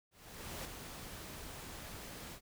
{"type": "noise with ADSR envelope", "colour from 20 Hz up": "pink", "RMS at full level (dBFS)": -43, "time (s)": [0.11, 2.41], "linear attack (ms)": 540, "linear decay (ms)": 4, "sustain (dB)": -5, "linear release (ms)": 77, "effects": []}